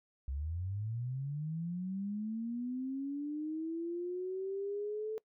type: linear sweep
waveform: sine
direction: up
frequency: 64.2 to 440 Hz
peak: -35 dBFS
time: 0.28-5.18 s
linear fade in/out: 0 ms
effects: noise-tail reverb RT60 0.1 s tail -23 dB re dry